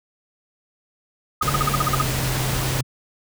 sine tone bursts, 1244.5 Hz, D#6, in tune, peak -16 dBFS, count 10, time 1.41-2.016 s, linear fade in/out 5 ms, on 21 ms, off 44 ms
pink noise, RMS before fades -25 dBFS, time 1.42-2.81 s, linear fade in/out 5 ms
sine tone with pitch glide, 139 to 129.69 Hz, C#3 to C3, +5 to -15 cents, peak -24 dBFS, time 1.44-2.83 s, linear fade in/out 20 ms, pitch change -120 cents, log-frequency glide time 1.72-2.06 s
effects none

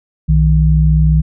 sine tone pair together, 62 / 156.14 Hz, B1 / D#3, +7 / +6 cents, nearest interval octave + major third, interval 1599 cents, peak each -10 dBFS, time 0.28-1.22 s, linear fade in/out 20 ms, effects none

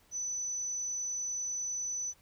sine tone, 5990 Hz, F#8, 20 cents sharp, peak -33 dBFS, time 0.11-2.14 s, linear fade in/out 50 ms, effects pink hiss -65 dBFS RMS until 2.21 s

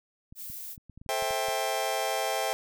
clicks, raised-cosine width 5 ms, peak -35 dBFS, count 10, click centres 0.325 / 0.5 / 0.778 / 0.897 / 0.976 / 1.015 / 1.063 / 1.224 / 1.308 / 1.485 s
violet noise, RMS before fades -40 dBFS, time 0.35-0.77 s, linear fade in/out 50 ms
sawtooth chord, A minor seventh, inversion none, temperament just, 440 / 528 / 660 / 792 Hz, A4 / C5 / E5 / G5, 0 / +16 / +2 / +18 cents, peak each -32 / -30 / -28 / -27 dBFS, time 1.09-2.53 s, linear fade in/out 0 ms
effects none

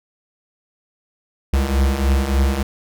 square beating tone pair, 65.41 / 68.81 Hz, C2 / C#2, 0 / -12 cents, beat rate 3.4 Hz, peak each -21 / -17 dBFS, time 1.53-2.63 s, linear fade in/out 5 ms, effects none

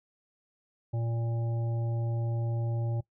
harmonic tone, 116 Hz, A#2, 8 cents flat, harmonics 1 / 3 / 5 / 7, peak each -28 / -43 / -43 / -47 dBFS, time 0.93-3.01 s, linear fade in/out 10 ms, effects noise-tail reverb RT60 0.1 s tail -20 dB re dry

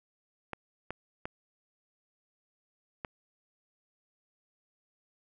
clicks, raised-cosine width 0.5 ms, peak -21 dBFS, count 4, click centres 0.533 / 0.906 / 1.255 / 3.048 s, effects none

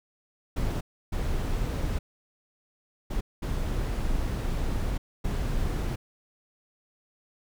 brown noise bursts at uneven times, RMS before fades -28 dBFS, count 5, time 0.56-0.81 / 1.12-1.99 / 3.1-3.21 / 3.42-4.98 / 5.24-5.96 s, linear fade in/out 10 ms, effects none

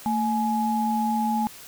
sine tone pair together, 224.4 / 841.4 Hz, A3 / G#5, +34 / +22 cents, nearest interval octave + major seventh, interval 2288 cents, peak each -24 / -24 dBFS, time 0.06-1.47 s, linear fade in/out 0 ms, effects white hiss -44 dBFS RMS until 1.67 s

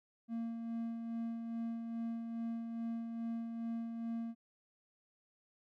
triangle tone with tremolo, 230 Hz, A#3, 23 cents flat, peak -34 dBFS, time 0.28-4.35 s, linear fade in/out 50 ms, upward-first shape sine, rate 2.4 Hz, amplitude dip 40%, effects none

